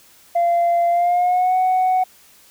sine tone with pitch glide, 689 to 742.7 Hz, F5 to F#5, -24 to +6 cents, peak -12 dBFS, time 0.35-2.04 s, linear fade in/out 10 ms, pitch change +130 cents, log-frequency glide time 0.89-1.56 s, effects tanh soft clip ceiling -12 dBFS + white hiss -50 dBFS RMS until 2.5 s

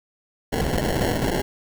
blue noise with sample-and-hold, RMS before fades -23 dBFS, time 0.52-1.42 s, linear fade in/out 10 ms, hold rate 1225 Hz, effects none

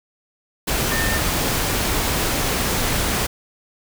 sine tone in noise, 1809 Hz, A6, 48 cents sharp, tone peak -24 dBFS, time 0.91-1.18 s, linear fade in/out 10 ms, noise pink, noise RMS -21 dBFS, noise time 0.67-3.27 s, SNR -6 dB, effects none

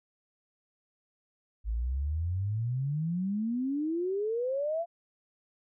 sine exponential sweep, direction up, 51.91 to 696 Hz, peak -28 dBFS, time 1.64-4.86 s, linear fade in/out 50 ms, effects none

